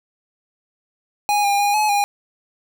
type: tone with pitch steps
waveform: square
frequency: 825 / 806 / 816 / 851 / 814 Hz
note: G#5 / G5 / G#5 / G#5 / G#5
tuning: -12 / +48 / -31 / +42 / -35 cents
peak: -16 dBFS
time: 1.29-2.04 s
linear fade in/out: 0 ms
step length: 150 ms
effects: none